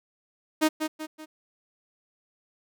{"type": "tone with echo", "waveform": "sawtooth", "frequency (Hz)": 311.1, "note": "D#4", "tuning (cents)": 0, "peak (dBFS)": -15, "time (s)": [0.61, 0.69], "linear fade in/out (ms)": 20, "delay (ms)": 190, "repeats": 3, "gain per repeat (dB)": -7, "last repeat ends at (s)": 1.26, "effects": []}